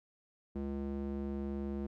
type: tone with band-pass filter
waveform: square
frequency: 69.3 Hz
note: C#2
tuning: in tune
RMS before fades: -38 dBFS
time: 0.55-1.87 s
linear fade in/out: 10 ms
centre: 270 Hz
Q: 1.7
effects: none